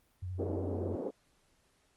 sine tone with vibrato, 91.6 Hz, F#2, 17 cents flat, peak -36 dBFS, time 0.22-0.96 s, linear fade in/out 10 ms, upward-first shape sine, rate 13 Hz, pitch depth 43 cents each way
white band-pass noise, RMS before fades -37 dBFS, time 0.38-1.11 s, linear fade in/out 20 ms, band 230 to 490 Hz, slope 24 dB/octave
effects pink hiss -71 dBFS RMS until 1.96 s + Opus 32 kbps

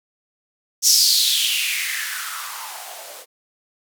violet noise with band-pass filter sweep, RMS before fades -21 dBFS, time 0.82-3.26 s, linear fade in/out 50 ms, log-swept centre 5900 to 500 Hz, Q 5.2, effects none

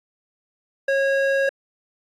square tone with band-pass filter, 547 Hz, C#5, 23 cents flat, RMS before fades -20 dBFS, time 0.88-1.49 s, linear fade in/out 5 ms, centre 1100 Hz, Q 5.3, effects AAC 48 kbps

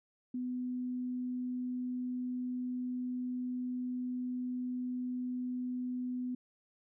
sine tone, 250 Hz, B3, 21 cents sharp, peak -34 dBFS, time 0.34-6.35 s, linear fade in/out 5 ms, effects none

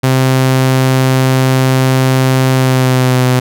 sawtooth tone with pitch glide, 130.81 to 127.09 Hz, C3 to C3, 0 to -50 cents, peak -4 dBFS, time 0.03-3.4 s, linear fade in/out 10 ms, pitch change -50 cents, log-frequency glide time 2.53-3.22 s, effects none

